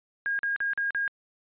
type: tone bursts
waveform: sine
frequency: 1626 Hz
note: G#6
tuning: 37 cents flat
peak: -25 dBFS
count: 5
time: 0.26-1.078 s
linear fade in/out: 0 ms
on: 130 ms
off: 42 ms
effects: resampled to 8000 Hz